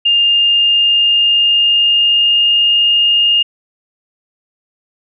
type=tone with pitch glide; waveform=sine; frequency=2812 to 2833 Hz; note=F7 to F7; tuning=+11 to +24 cents; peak=-8 dBFS; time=0.05-3.43 s; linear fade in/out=10 ms; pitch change=+13 cents; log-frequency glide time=0.16-2.75 s; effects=none